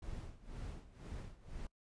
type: noise with tremolo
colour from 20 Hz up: brown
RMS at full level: -44 dBFS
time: 0.02-1.67 s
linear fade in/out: 5 ms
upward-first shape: sine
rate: 2 Hz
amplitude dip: 85%
effects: noise-tail reverb RT60 0.1 s tail -24 dB re dry + resampled to 22050 Hz